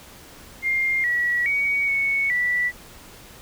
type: tone with pitch steps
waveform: sine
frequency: 2114 / 1931 / 2247 / 2215 / 1962 Hz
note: C7 / B6 / C#7 / C#7 / B6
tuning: +17 / -39 / +23 / -2 / -12 cents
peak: -19 dBFS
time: 0.62-2.72 s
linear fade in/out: 50 ms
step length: 420 ms
effects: pink hiss -45 dBFS RMS until 3.41 s